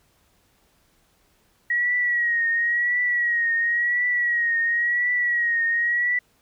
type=tone with vibrato; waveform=sine; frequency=1905 Hz; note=A#6; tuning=37 cents sharp; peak=-19 dBFS; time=1.7-6.19 s; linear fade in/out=5 ms; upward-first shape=triangle; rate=0.95 Hz; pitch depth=60 cents each way; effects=pink hiss -63 dBFS RMS until 6.41 s